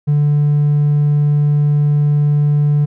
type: tone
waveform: triangle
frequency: 146.83 Hz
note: D3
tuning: in tune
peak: -7 dBFS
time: 0.07-2.86 s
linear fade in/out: 20 ms
effects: tanh soft clip ceiling -5 dBFS